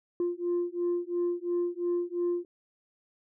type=beating tone pair; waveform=sine; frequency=348.3 / 351.2 Hz; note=F4 / F4; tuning=-5 / +10 cents; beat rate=2.9 Hz; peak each=-29 dBFS; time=0.2-2.45 s; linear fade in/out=2 ms; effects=tanh soft clip ceiling -23 dBFS